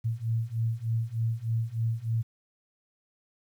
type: beating tone pair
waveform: sine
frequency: 112.2 / 115.5 Hz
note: A2 / A#2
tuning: +34 / -16 cents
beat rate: 3.3 Hz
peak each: -30 / -29 dBFS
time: 0.04-2.23 s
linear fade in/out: 20 ms
effects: 10-bit